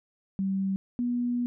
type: tone pair in turn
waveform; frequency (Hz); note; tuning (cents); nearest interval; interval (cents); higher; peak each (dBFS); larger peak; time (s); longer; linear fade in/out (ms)
sine; 193.2 / 242.9; G3 / B3; -25 / -29; major third; 396; second; -25; neither; 0.39-0.76 / 0.99-1.46; second; 0
effects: none